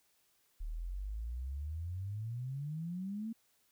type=exponential sweep; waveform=sine; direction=up; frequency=36.77 to 230.3 Hz; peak=-37 dBFS; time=0.6-3.33 s; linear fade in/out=10 ms; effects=white hiss -73 dBFS RMS until 3.71 s